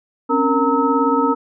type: tone cluster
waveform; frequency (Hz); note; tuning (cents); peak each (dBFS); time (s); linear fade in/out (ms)
sine; 263.5 / 281.3 / 465 / 921 / 1291; C4 / C#4 / A#4 / A#5 / E6; +12 / +26 / -4 / -21 / -37; -20; 0.29-1.35; 20
effects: none